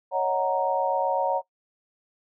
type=chord; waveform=sine; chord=D# minor seventh; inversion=third; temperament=equal; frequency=554.4 / 622.3 / 740 / 932.3 Hz; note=C#5 / D#5 / F#5 / A#5; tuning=0 / 0 / 0 / 0 cents; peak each=-26 / -32 / -27 / -26 dBFS; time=0.11-1.42 s; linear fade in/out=50 ms; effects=noise-tail reverb RT60 0.1 s tail -19 dB re dry